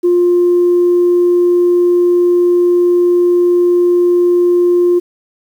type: tone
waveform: sine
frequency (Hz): 352.3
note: F4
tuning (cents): +15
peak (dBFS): -6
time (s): 0.03-5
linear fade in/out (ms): 20
effects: tanh soft clip ceiling -4 dBFS + 7-bit